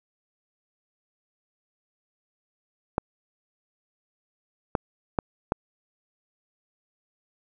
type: clicks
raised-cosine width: 1 ms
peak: -8 dBFS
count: 4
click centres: 2.981 / 4.752 / 5.188 / 5.521 s
effects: none